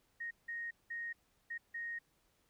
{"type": "tone bursts at uneven times", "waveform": "sine", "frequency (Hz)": 1864.7, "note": "A#6", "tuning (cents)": 0, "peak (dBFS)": -39, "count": 5, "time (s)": [[0.2, 0.31], [0.48, 0.71], [0.9, 1.13], [1.5, 1.58], [1.74, 1.99]], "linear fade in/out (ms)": 10, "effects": ["pink hiss -75 dBFS RMS until 2.49 s"]}